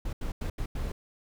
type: noise bursts at uneven times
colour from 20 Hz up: brown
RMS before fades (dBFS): -32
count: 5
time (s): 0.05-0.13 / 0.21-0.32 / 0.41-0.5 / 0.58-0.66 / 0.75-0.92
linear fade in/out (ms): 5
effects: none